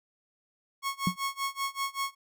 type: tone with tremolo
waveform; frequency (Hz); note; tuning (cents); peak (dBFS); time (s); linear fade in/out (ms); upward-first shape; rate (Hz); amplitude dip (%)
sawtooth; 1098; C#6; -17; -24; 0.82-2.15; 50; sine; 5.2; 95
type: tone with exponential decay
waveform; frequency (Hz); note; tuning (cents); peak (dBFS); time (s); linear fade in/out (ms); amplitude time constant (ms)
sine; 180.9; F#3; -39; -20; 1.07-1.16; 2; 19
effects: none